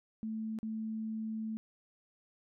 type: tone with dropouts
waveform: sine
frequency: 220 Hz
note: A3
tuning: in tune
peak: -35 dBFS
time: 0.23-1.57 s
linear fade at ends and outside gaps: 0 ms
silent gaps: 0.588-0.63 s
effects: none